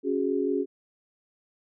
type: chord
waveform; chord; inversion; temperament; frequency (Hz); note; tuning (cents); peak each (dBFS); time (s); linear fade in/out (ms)
sine; C# suspended fourth; none; equal; 277.2 / 370 / 415.3; C#4 / F#4 / G#4; 0 / 0 / 0; -28; 0.03-0.66; 50
effects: none